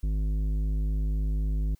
sine tone with tanh clipping, 51.91 Hz, G#1, in tune, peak -26 dBFS, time 0.03-1.75 s, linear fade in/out 5 ms, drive 11 dB, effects white hiss -68 dBFS RMS until 1.79 s

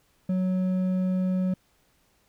sine tone with hard clipping, 185 Hz, F#3, in tune, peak -24 dBFS, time 0.29-1.54 s, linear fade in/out 5 ms, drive 5 dB, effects pink hiss -66 dBFS RMS until 2.28 s

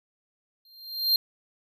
square tone with exponential growth, 4186 Hz, C8, in tune, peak -17 dBFS, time 0.65-1.16 s, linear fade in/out 2 ms, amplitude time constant 110 ms, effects none

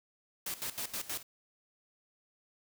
white noise with tremolo, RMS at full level -37 dBFS, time 0.46-1.23 s, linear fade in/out 5 ms, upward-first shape square, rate 6.3 Hz, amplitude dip 80%, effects none

